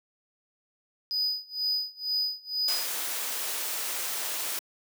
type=tone with tremolo; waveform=triangle; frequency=4974 Hz; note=D#8; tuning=1 cent flat; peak=-23 dBFS; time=1.11-2.89 s; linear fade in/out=0 ms; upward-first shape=sine; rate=2.1 Hz; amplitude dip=95%
type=noise; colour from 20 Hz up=white; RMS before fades=-32 dBFS; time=2.68-4.59 s; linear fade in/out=2 ms
effects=high-pass 400 Hz 12 dB/octave